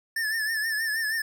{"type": "tone with vibrato", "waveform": "square", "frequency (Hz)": 1765, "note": "A6", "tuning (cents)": 5, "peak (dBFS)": -26, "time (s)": [0.16, 1.22], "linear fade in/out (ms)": 5, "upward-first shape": "triangle", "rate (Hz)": 6.3, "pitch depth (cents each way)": 80, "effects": []}